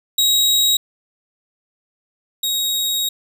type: tone pair in turn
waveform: sawtooth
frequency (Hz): 3815 / 3782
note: A#7 / A#7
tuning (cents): +39 / +24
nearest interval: unison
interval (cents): 15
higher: first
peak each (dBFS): -10 / -15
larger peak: first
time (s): 0.18-0.77 / 2.43-3.09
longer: second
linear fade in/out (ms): 5
effects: none